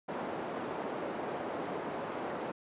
white band-pass noise, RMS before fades -38 dBFS, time 0.08-2.52 s, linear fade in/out 10 ms, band 230 to 700 Hz, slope 12 dB/octave, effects resampled to 8000 Hz

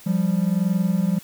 triangle tone pair together, 174.71 / 196.1 Hz, F3 / G3, +1 / +1 cents, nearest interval major second, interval 200 cents, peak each -19 dBFS, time 0.06-1.19 s, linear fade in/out 10 ms, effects white hiss -46 dBFS RMS until 1.23 s

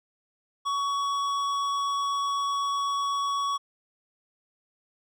sine tone with hard clipping, 1123 Hz, C#6, 22 cents sharp, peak -27 dBFS, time 0.65-3.58 s, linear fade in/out 20 ms, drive 11 dB, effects none

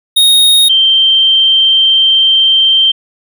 square / sine tone pair in turn, 3729 / 3138 Hz, A#7 / G7, 0 / +1 cents, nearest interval minor third, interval 299 cents, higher first, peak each -5 dBFS, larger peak neither, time 0.16-0.69 / 0.69-2.92 s, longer second, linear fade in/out 10 ms, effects none

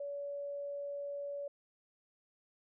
sine tone, 569 Hz, C#5, 45 cents sharp, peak -38 dBFS, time 0-1.48 s, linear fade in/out 5 ms, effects none

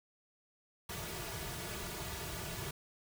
pink noise with comb filter, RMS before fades -42 dBFS, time 0.89-2.71 s, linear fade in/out 5 ms, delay 3.8 ms, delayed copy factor -0.7, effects none

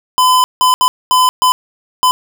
square tone bursts at uneven times, 1013 Hz, B5, 44 cents sharp, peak -8 dBFS, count 6, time 0.18-0.44 / 0.61-0.74 / 0.81-0.88 / 1.11-1.29 / 1.42-1.52 / 2.03-2.11 s, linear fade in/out 0 ms, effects none

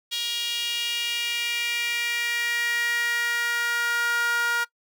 sawtooth tone with high-pass filter sweep, 473.5 Hz, A#4, 27 cents sharp, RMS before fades -26 dBFS, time 0.11-4.65 s, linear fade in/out 20 ms, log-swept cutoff 3300 to 1300 Hz, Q 4.1, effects noise-tail reverb RT60 0.1 s tail -21 dB re dry

